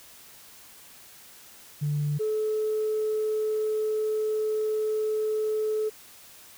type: tone pair in turn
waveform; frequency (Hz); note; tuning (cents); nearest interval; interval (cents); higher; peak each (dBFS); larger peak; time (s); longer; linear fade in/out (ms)
sine; 146.83 / 431.4; D3 / A4; 0 / -34; octave + perfect fifth; 1866; second; -23; neither; 1.81-2.19 / 2.19-5.9; second; 20
effects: tanh soft clip ceiling -20 dBFS + white hiss -50 dBFS RMS until 6.57 s